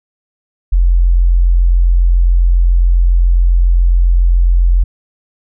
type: tone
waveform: sine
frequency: 43.65 Hz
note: F1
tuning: in tune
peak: -6 dBFS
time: 0.72-4.84 s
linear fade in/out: 10 ms
effects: none